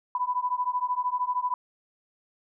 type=beating tone pair; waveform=sine; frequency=987.8 / 1000.8 Hz; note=B5 / B5; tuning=0 / +23 cents; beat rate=13 Hz; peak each=-28 dBFS; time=0.15-1.54 s; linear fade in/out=2 ms; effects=none